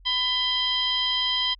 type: harmonic tone with a mistuned harmonic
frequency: 1000 Hz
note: B5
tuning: 21 cents sharp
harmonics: 1 / 2 / 3 / 4 / 5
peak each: -33 / -33 / -23 / -32 / -33 dBFS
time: 0.05-1.55 s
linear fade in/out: 20 ms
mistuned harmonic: 3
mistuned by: +88 cents
effects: added 44 Hz sine -48 dBFS peak until 1.59 s